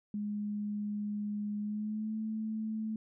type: tone with pitch glide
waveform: sine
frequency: 207.7 to 218.5 Hz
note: G#3 to A3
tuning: 0 to -12 cents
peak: -33 dBFS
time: 0.14-2.96 s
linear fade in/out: 2 ms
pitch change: +88 cents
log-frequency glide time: 1.59-2.16 s
effects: none